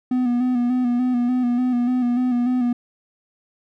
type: tone with vibrato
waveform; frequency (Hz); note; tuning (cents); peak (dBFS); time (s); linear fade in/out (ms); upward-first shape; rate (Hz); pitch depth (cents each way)
triangle; 246.9; B3; 0; -15; 0.11-2.73; 5; square; 3.4; 35
effects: none